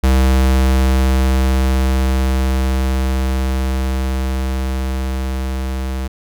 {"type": "tone with level ramp", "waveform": "square", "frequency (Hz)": 65.41, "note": "C2", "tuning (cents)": 0, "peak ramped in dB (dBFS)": [-10, -20], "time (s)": [0.03, 6.08], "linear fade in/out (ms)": 10, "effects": []}